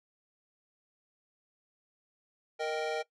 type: chord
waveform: square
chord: Eb major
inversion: second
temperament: equal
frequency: 466.2 / 622.3 / 784 Hz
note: Bb4 / Eb5 / G5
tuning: 0 / 0 / 0 cents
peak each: -35 / -37 / -38 dBFS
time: 2.59-3.03 s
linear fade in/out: 20 ms
effects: noise-tail reverb RT60 0.1 s tail -19 dB re dry + low-pass 5000 Hz 12 dB/octave